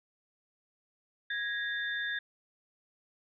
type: tone cluster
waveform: sine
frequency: 1656 / 1880 / 3587 Hz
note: G#6 / A#6 / A7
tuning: -5 / +14 / +33 cents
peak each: -33 / -39 / -40 dBFS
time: 1.3-2.19 s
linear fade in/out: 5 ms
effects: none